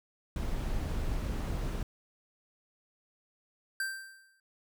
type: noise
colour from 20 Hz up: brown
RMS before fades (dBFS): -33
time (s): 0.36-1.83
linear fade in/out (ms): 2
type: tone with exponential decay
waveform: square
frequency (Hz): 1568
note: G6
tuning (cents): 0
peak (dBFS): -30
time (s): 3.8-4.4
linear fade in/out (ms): 2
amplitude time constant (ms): 130
effects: none